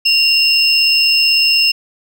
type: tone pair together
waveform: triangle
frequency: 2778 / 5244 Hz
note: F7 / E8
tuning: -10 / -10 cents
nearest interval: major seventh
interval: 1100 cents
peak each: -11 dBFS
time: 0.05-1.72 s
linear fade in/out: 10 ms
effects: none